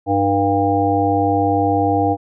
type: harmonic tone with a mistuned harmonic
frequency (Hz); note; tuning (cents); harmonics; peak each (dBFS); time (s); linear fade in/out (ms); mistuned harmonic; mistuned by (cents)
100; G2; +35; 1 / 3 / 5 / 7 / 8; -22 / -19 / -21 / -20 / -19; 0.06-2.17; 50; 5; -59
effects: none